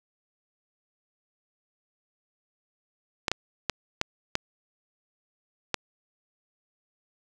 clicks, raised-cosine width 0.2 ms, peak -7 dBFS, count 6, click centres 3.282 / 3.316 / 3.697 / 4.014 / 4.354 / 5.743 s, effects none

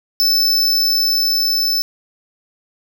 square tone with level ramp, 5274 Hz, E8, in tune, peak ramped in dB -12 to -15 dBFS, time 0.2-1.82 s, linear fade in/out 0 ms, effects none

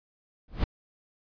brown noise with exponential growth, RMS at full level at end -19 dBFS, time 0.48-0.64 s, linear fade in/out 2 ms, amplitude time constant 34 ms, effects resampled to 11025 Hz

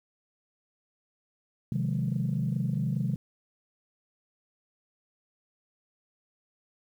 sine chord, F minor seventh, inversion second, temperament equal with one note detuned, 130.81 / 155.56 / 178.08 / 207.7 Hz, C3 / Eb3 / F3 / Ab3, 0 / 0 / +34 / 0 cents, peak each -29 / -31 / -32 / -33 dBFS, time 1.72-3.16 s, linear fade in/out 2 ms, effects tanh soft clip ceiling -19 dBFS + 10-bit

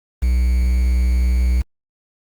triangle tone with quantisation, 61.74 Hz, B1, in tune, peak -11 dBFS, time 0.22-1.62 s, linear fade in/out 10 ms, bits 6, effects Opus 32 kbps

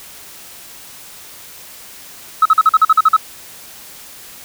sine tone bursts, 1288 Hz, E6, 41 cents flat, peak -4 dBFS, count 10, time 2.42-3.166 s, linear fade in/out 5 ms, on 35 ms, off 44 ms, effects tanh soft clip ceiling -2 dBFS + white hiss -37 dBFS RMS until 4.44 s

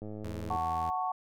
click train, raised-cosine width 2 ms, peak -29 dBFS, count 58, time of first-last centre 0.02-0.558 s, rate 106 Hz
sawtooth tone with vibrato, 82.41 Hz, E2, in tune, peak -35 dBFS, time 0.24-0.9 s, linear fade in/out 0 ms, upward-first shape triangle, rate 15 Hz, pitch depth 14 cents each way
sine chord, F# minor, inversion none, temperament just, 740 / 888 / 1110 Hz, F#5 / A5 / C#6, 0 / +16 / +2 cents, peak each -32 / -36 / -34 dBFS, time 0.5-1.12 s, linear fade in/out 5 ms
effects none

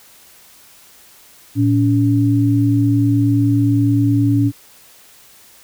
sine tone pair together, 113.7 / 284.2 Hz, A#2 / C#4, -43 / +43 cents, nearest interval octave + major third, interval 1586 cents, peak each -14 dBFS, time 1.55-4.52 s, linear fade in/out 50 ms, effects white hiss -46 dBFS RMS until 5.63 s

